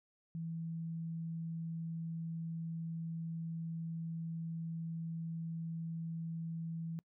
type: tone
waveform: sine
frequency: 164.5 Hz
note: E3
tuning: 3 cents flat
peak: -38 dBFS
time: 0.35-6.99 s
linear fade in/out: 0 ms
effects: noise-tail reverb RT60 0.1 s tail -25 dB re dry